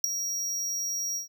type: tone with ADSR envelope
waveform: square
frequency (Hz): 5670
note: F8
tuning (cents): +25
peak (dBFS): -15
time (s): 0.04-1.28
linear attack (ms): 4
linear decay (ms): 3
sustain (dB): -14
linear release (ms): 120
effects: none